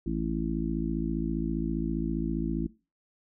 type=harmonic tone; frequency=55 Hz; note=A1; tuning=in tune; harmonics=1 / 3 / 4 / 5 / 6; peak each=-34 / -34 / -34 / -34 / -34 dBFS; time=0.06-2.67 s; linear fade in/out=5 ms; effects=noise-tail reverb RT60 0.3 s tail -20 dB re dry